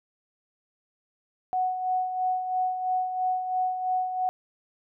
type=tone with tremolo; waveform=sine; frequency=740 Hz; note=F#5; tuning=in tune; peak=-22 dBFS; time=1.53-4.29 s; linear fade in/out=0 ms; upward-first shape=sine; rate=3 Hz; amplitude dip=55%; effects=none